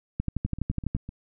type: two click trains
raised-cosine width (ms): 5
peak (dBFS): -24 / -14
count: 6 / 10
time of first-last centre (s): 0.46-1.091 / 0.2-0.95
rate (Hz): 7.93 / 12
effects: none